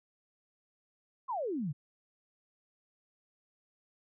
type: exponential sweep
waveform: sine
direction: down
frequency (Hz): 1116 to 130.81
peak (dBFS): -32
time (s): 1.28-1.73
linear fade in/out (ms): 20
effects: none